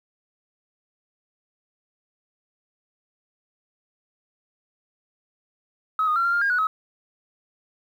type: tone with pitch steps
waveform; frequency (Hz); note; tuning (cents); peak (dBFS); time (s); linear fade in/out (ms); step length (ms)
sine; 1278 / 1234 / 1367 / 1386 / 1404 / 1619 / 1469 / 1279; D#6 / D#6 / F6 / F6 / F6 / G#6 / F#6 / D#6; +46 / -15 / -37 / -14 / +9 / -45 / -13 / +47; -18; 5.99-6.67; 2; 85
effects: tanh soft clip ceiling -14 dBFS + 9-bit